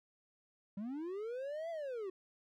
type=linear two-way sweep; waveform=triangle; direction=up then down; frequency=189.9 to 681 to 362.3 Hz; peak=-37 dBFS; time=0.77-2.1 s; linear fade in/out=5 ms; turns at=1.7 s; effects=none